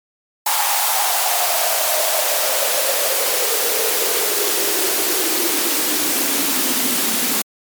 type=noise with high-pass filter sweep; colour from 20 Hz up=white; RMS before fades=-18 dBFS; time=0.46-7.42 s; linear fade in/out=5 ms; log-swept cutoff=860 to 230 Hz; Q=6.2; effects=MP3 96 kbps